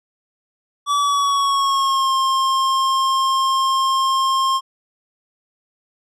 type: tone with pitch glide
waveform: square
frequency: 1148 to 1065 Hz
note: D6 to C6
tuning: -40 to +30 cents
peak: -16 dBFS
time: 0.86-4.61 s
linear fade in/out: 50 ms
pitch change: -130 cents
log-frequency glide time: 0.99-2.12 s
effects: low-pass 8000 Hz 12 dB/octave